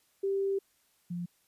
sine tone pair in turn, 392 / 174.62 Hz, G4 / F3, 0 / 0 cents, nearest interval octave + major second, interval 1400 cents, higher first, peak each -27 / -33 dBFS, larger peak first, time 0.23-0.59 / 1.1-1.26 s, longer first, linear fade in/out 10 ms, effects white hiss -70 dBFS RMS until 1.47 s + resampled to 32000 Hz

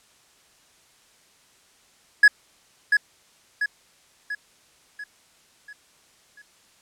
triangle tone with echo, 1681 Hz, G#6, 20 cents sharp, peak -7 dBFS, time 2.23-2.28 s, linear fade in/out 5 ms, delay 690 ms, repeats 6, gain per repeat -6 dB, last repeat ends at 6.42 s, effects white hiss -58 dBFS RMS until 6.81 s + low-pass 9000 Hz 12 dB/octave

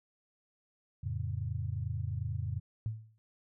sine chord, F augmented, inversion none, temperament equal, 87.31 / 110 / 138.59 Hz, F2 / A2 / C#3, 0 / 0 / 0 cents, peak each -37 / -36 / -39 dBFS, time 1.03-2.6 s, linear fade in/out 10 ms
sine tone with exponential decay, 110 Hz, A2, in tune, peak -29 dBFS, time 2.86-3.18 s, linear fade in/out 0 ms, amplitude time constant 69 ms
effects none

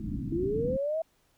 white low-pass noise, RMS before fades -34 dBFS, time 0-0.77 s, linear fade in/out 5 ms, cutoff 310 Hz, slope 96 dB/octave
sine linear sweep, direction up, 319.9 to 659.3 Hz, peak -27 dBFS, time 0.32-1.02 s, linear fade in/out 5 ms
effects pink hiss -69 dBFS RMS until 1.37 s

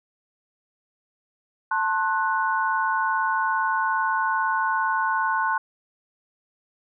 sine chord, F# diminished, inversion first, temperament just, 888 / 1065.6 / 1480 Hz, A5 / C6 / F#6, +16 / +31 / 0 cents, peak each -25 dBFS, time 1.71-5.58 s, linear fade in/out 5 ms, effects none

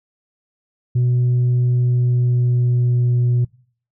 sine tone with pitch glide, 123.47 to 121.98 Hz, B2 to B2, 0 to -21 cents, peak -11 dBFS, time 0.95-3.45 s, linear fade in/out 10 ms, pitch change -21 cents, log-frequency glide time 1.71-3.27 s, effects noise-tail reverb RT60 0.5 s tail -24 dB re dry + tanh soft clip ceiling -12 dBFS

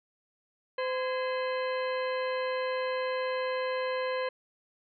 harmonic tone with a mistuned harmonic, 514 Hz, C5, 31 cents flat, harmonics 1 / 2 / 3 / 4 / 5 / 6 / 8, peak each -30 / -36 / -40 / -42 / -44 / -46 / -48 dBFS, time 0.78-4.29 s, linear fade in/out 5 ms, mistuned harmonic 3, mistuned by +120 cents, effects none

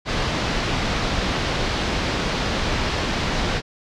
pink low-pass noise, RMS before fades -23 dBFS, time 0.05-3.62 s, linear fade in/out 50 ms, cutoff 5200 Hz, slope 24 dB/octave, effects none

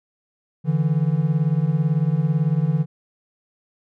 triangle beating tone pair, 145.7 / 163.7 Hz, D3 / E3, -13 / -12 cents, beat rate 18 Hz, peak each -18 dBFS, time 0.64-2.86 s, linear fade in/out 50 ms, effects none

